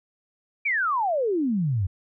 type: exponential sweep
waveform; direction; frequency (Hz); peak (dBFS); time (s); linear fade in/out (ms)
sine; down; 2398 to 87; -21; 0.65-1.87; 10
effects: none